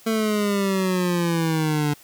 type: exponential sweep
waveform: 25% pulse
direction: down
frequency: 224.8 to 145.9 Hz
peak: -16 dBFS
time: 0.06-1.94 s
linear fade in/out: 10 ms
effects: white hiss -50 dBFS RMS until 2.03 s